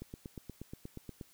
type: click train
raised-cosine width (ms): 3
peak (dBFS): -30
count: 11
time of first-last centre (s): 0.02-1.212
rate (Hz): 8.39
effects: white hiss -64 dBFS RMS until 1.33 s